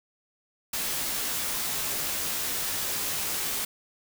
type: noise with comb filter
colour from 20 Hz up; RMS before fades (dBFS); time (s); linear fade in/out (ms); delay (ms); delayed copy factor
white; -30; 0.73-3.65; 5; 16; -0.6
effects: none